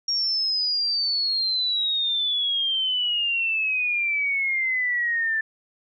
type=exponential sweep; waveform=sine; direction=down; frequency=5600 to 1760 Hz; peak=-21 dBFS; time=0.08-5.41 s; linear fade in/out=5 ms; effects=none